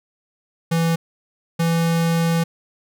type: tone pair in turn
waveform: square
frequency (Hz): 165.8 / 166.53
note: E3 / E3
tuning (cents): +10 / +18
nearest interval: unison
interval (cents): 8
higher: second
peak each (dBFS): -17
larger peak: neither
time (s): 0.71-0.96 / 1.59-2.44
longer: second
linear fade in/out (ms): 10
effects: none